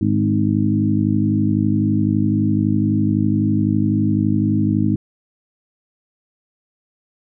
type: harmonic tone with a mistuned harmonic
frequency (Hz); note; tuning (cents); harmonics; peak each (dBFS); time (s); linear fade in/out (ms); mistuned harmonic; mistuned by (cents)
51.91; G#1; 0; 2 / 3 / 4 / 5 / 6; -20 / -25 / -19 / -21 / -21; 0.01-4.96; 5; 3; -21
effects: none